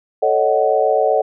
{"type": "chord", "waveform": "sine", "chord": "D# half-diminished seventh", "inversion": "second", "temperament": "equal with one note detuned", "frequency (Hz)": [440, 554.4, 622.3, 746.9], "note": ["A4", "C#5", "D#5", "F#5"], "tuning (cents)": [0, 0, 0, 16], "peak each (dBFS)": -18, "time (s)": [0.22, 1.22], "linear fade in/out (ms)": 10, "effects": []}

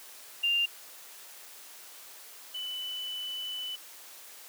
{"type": "tone pair in turn", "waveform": "sine", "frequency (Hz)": [2794, 2991], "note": ["F7", "F#7"], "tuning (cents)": [0, 18], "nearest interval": "minor second", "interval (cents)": 118, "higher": "second", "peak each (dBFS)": [-24, -34], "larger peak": "first", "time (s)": [[0.43, 0.66], [2.54, 3.76]], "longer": "second", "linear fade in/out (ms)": 10, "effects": ["white hiss -49 dBFS RMS until 4.48 s", "high-pass 400 Hz 12 dB/octave"]}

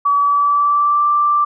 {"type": "tone with pitch glide", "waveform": "sine", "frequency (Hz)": [1142, 1176.1], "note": ["D6", "D6"], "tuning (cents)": [-49, 2], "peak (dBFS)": -11, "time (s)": [0.05, 1.45], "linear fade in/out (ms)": 10, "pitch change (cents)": 51, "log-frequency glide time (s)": [0.16, 1.07], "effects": []}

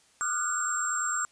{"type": "tone cluster", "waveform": "sine", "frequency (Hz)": [1203, 1383, 1472, 7480], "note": ["D6", "F6", "F#6", "A#8"], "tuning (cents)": [41, -17, -9, 5], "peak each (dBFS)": [-32, -35, -34, -30], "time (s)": [0.21, 1.25], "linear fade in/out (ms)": 0, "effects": ["white hiss -62 dBFS RMS until 1.31 s", "resampled to 22050 Hz"]}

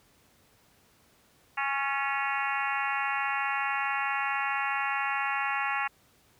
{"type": "harmonic tone with a mistuned harmonic", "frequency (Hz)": 275.4, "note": "C#4", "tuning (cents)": -11, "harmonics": [3, 4, 5, 6, 7, 8, 9, 10], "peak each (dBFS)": [-33, -34, -35, -36, -36, -37, -38, -38], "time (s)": [1.57, 5.88], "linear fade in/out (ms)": 10, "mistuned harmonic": 6, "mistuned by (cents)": 51, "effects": ["pink hiss -63 dBFS RMS until 6.39 s", "high-pass 60 Hz 12 dB/octave"]}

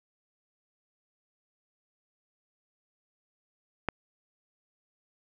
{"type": "click", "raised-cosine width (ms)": 0.5, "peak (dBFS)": -12, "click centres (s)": 3.887, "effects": []}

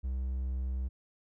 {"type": "tone", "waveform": "triangle", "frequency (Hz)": 64.4, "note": "C2", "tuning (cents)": -27, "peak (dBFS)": -29, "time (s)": [0.03, 0.89], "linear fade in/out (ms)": 20, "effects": []}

